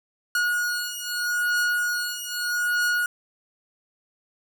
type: beating tone pair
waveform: 45% pulse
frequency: 1445 / 1445.8 Hz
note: F#6 / F#6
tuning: -41 / -40 cents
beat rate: 0.8 Hz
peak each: -26 dBFS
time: 0.35-3.06 s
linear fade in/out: 2 ms
effects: none